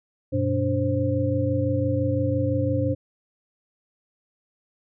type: tone cluster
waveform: sine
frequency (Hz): 95.2 / 121.1 / 290.1 / 525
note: F#2 / B2 / D4 / C5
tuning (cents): +50 / -34 / -21 / +6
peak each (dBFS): -26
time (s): 0.32-2.95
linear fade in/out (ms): 20
effects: none